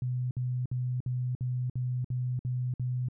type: tone bursts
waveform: sine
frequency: 125.4 Hz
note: B2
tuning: 27 cents sharp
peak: -28 dBFS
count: 9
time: 0.02-3.086 s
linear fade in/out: 2 ms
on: 290 ms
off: 57 ms
effects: none